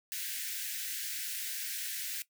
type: high-pass noise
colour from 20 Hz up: white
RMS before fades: -38 dBFS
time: 0.12-2.22 s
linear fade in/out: 0 ms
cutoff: 1500 Hz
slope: 96 dB/octave
effects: noise-tail reverb RT60 0.1 s tail -17 dB re dry